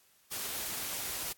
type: noise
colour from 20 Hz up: white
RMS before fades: -37 dBFS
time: 0.31-1.33 s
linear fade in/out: 10 ms
effects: white hiss -66 dBFS RMS until 1.37 s + AAC 64 kbps